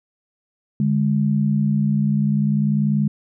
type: tone pair together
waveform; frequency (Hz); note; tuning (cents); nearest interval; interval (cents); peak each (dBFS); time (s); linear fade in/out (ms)
sine; 146.54 / 206.9; D3 / G#3; -3 / -6; tritone; 597; -19 / -18; 0.8-3.08; 2
effects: none